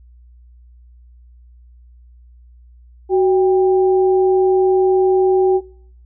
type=tone pair together; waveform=sine; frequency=374.2 / 792.9 Hz; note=F#4 / G5; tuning=+20 / +20 cents; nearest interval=octave + minor second; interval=1300 cents; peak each=-11 / -21 dBFS; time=3.09-5.61 s; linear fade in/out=50 ms; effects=noise-tail reverb RT60 0.7 s tail -26 dB re dry + added 60 Hz sine -42 dBFS peak until 6.05 s